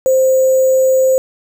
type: tone with sample-and-hold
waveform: sine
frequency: 523.3 Hz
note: C5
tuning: in tune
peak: -8 dBFS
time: 0.06-1.18 s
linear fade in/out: 0 ms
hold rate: 7350 Hz
effects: none